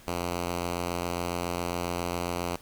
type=tone; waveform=5% pulse; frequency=87.31 Hz; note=F2; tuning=in tune; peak=-18 dBFS; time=0.07-2.56 s; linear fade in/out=5 ms; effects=pink hiss -53 dBFS RMS until 2.61 s